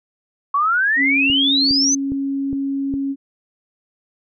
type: exponential sweep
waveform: sine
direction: up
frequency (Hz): 1100 to 6280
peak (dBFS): -14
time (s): 0.54-1.95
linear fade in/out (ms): 5
type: tone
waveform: sine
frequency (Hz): 275.1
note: C#4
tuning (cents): -13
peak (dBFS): -19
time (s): 0.96-3.16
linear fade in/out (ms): 50
type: click train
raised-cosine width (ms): 3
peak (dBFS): -16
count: 5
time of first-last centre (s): 1.3-2.939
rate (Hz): 2.44
effects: none